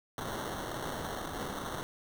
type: noise with sample-and-hold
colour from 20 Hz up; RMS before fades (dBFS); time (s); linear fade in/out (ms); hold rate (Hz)
violet; -38; 0.18-1.83; 0; 2450
effects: none